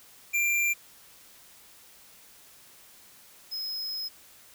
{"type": "tone pair in turn", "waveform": "square", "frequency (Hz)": [2375, 5116], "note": ["D7", "D#8"], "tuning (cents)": [19, 47], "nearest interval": "octave + minor second", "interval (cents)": 1328, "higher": "second", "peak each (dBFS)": [-24, -32], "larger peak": "first", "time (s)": [[0.33, 0.74], [3.51, 4.09]], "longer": "second", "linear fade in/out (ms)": 20, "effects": ["white hiss -54 dBFS RMS until 4.54 s"]}